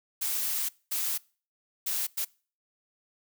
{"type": "noise bursts at uneven times", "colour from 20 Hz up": "blue", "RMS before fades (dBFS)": -30, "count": 4, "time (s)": [[0.21, 0.69], [0.91, 1.18], [1.86, 2.07], [2.17, 2.25]], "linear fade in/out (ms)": 10, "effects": ["noise-tail reverb RT60 0.4 s tail -24 dB re dry"]}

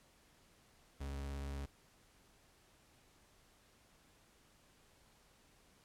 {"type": "tone with vibrato", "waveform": "40% pulse", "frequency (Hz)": 69.3, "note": "C#2", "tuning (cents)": 0, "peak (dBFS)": -40, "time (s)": [1, 1.66], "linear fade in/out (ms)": 10, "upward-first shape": "sine", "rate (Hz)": 17, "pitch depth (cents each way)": 24, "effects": ["pink hiss -68 dBFS RMS until 5.84 s", "low-pass 12000 Hz 12 dB/octave"]}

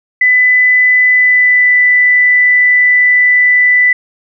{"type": "tone with pitch glide", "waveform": "sine", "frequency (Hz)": [2000, 1987.3], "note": ["B6", "B6"], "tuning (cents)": [21, 10], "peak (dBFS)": -5, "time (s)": [0.21, 3.93], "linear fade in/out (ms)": 5, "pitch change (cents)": -11, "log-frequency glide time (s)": [1.15, 1.74], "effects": []}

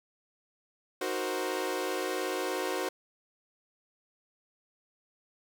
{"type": "chord", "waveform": "sawtooth", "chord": "C half-diminished seventh", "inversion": "first", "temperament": "equal", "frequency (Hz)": [311.1, 370, 466.2, 523.3], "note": ["Eb4", "Gb4", "Bb4", "C5"], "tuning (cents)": [0, 0, 0, 0], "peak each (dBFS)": [-35, -30, -34, -32], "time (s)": [1.01, 2.89], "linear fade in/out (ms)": 5, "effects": []}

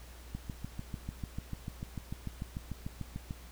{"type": "click train", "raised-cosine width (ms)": 5, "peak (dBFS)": -25, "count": 21, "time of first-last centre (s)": [0.35, 3.309], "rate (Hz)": 6.76, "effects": ["added 60 Hz sine -49 dBFS peak until 3.51 s", "pink hiss -55 dBFS RMS until 3.51 s"]}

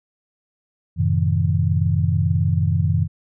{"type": "chord", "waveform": "sine", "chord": "F# diminished seventh", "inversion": "none", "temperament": "just", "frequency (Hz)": [92.5, 111, 133.2, 159.84], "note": ["F#2", "A2", "C3", "Eb3"], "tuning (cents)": [0, 16, 31, 47], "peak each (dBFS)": [-19, -24, -23, -21], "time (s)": [0.96, 3.08], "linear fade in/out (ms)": 50, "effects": []}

